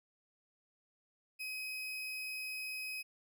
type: tone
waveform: 35% pulse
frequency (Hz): 2529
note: D#7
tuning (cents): +28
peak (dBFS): -38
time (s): 1.39-3.03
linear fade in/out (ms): 20
effects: none